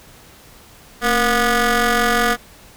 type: ring-modulated tone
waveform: 15% pulse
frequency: 246.9 Hz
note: B3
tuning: in tune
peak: -5 dBFS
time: 1.01-2.37 s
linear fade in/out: 50 ms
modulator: 965 Hz
effects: pink hiss -45 dBFS RMS until 2.76 s